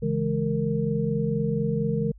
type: tone cluster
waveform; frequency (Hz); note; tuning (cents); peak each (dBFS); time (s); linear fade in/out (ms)
sine; 140.5 / 165 / 209.9 / 461.3; C#3 / E3 / G#3 / A#4; +24 / +2 / +19 / -18; -28; 0.02-2.12; 10
effects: added 50 Hz sine -45 dBFS peak until 2.18 s